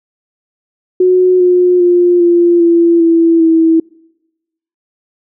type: tone with pitch steps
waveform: sine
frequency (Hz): 366.4 / 359.3 / 352.3 / 345.4 / 338.7 / 332.1 / 325.7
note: F#4 / F4 / F4 / F4 / E4 / E4 / E4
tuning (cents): -17 / +49 / +15 / -19 / +47 / +13 / -21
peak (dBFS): -5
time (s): 1-3.8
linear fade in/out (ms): 5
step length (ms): 400
effects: noise-tail reverb RT60 1.0 s tail -26 dB re dry